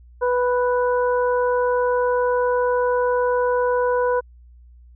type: harmonic tone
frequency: 493.9 Hz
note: B4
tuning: in tune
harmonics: 1 / 2 / 3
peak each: -18 / -23 / -29 dBFS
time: 0.21-4.21 s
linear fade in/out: 20 ms
effects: added 60 Hz sine -44 dBFS peak until 4.95 s